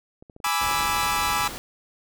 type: clicks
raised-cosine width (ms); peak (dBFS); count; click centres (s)
2; -32; 12; 0.225 / 0.298 / 0.364 / 0.402 / 0.465 / 0.713 / 0.781 / 0.987 / 1.025 / 1.073 / 1.162 / 1.213
type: chord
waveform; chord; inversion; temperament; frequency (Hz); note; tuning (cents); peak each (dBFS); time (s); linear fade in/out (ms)
sawtooth; E dominant seventh; first; equal; 830.6 / 987.8 / 1174.7 / 1318.5; G#5 / B5 / D6 / E6; 0 / 0 / 0 / 0; -24; 0.44-1.48; 5
type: noise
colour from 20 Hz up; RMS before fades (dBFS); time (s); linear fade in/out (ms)
pink; -35; 0.61-1.58; 0
effects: none